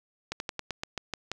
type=slowing click train; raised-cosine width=0.2 ms; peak=-15 dBFS; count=9; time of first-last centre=0.32-1.316 s; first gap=81 ms; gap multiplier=1.12; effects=none